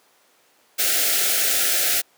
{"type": "band-stop noise", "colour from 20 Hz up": "white", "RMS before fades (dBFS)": -20, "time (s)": [0.78, 2.02], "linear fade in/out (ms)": 20, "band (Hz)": [780, 1300], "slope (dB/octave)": 96, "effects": ["pink hiss -58 dBFS RMS until 2.17 s", "high-pass 400 Hz 12 dB/octave"]}